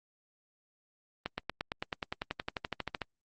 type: accelerating click train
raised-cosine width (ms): 0.3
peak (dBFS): -17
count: 20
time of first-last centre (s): 1.26-3.018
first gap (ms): 120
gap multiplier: 0.97
effects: Opus 32 kbps